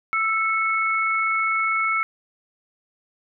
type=tone pair together; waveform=sine; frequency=1324.5 / 2200 Hz; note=E6 / C#7; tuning=+8 / -14 cents; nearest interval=major sixth; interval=878 cents; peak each=-22 dBFS; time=0.13-2.03 s; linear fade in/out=0 ms; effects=none